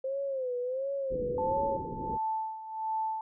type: tone with vibrato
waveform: sine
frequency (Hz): 522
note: C5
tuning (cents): -4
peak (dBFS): -30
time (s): 0.04-1.77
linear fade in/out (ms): 5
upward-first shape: sine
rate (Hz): 1.4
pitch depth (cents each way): 110
type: low-pass noise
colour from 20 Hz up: white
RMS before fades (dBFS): -39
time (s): 1.1-2.18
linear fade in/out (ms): 20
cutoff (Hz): 520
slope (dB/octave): 96
type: tone with tremolo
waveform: sine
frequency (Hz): 880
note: A5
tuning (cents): 0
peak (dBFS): -28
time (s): 1.38-3.21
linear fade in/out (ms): 2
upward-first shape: sine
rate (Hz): 1.4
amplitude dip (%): 75
effects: none